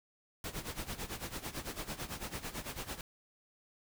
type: noise with tremolo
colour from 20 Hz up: pink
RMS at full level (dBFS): -39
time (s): 0.44-3.01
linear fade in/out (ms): 2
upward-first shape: sine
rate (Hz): 9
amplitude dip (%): 80
effects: none